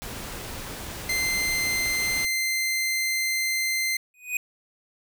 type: noise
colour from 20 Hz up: pink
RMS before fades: -36 dBFS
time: 0.02-2.25 s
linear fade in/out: 0 ms
type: tone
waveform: sawtooth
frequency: 2080 Hz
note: C7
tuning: 11 cents flat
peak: -20 dBFS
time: 1.09-3.97 s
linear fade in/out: 5 ms
type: tone with exponential growth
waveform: square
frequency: 2489 Hz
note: D#7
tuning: in tune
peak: -21 dBFS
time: 4.14-4.37 s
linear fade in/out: 2 ms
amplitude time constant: 48 ms
effects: none